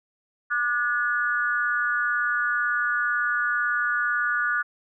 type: tone with amplitude modulation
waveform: sine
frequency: 1453 Hz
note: F#6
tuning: 32 cents flat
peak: -17 dBFS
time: 0.5-4.63 s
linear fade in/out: 20 ms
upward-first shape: sine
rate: 262 Hz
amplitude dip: 100%
effects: none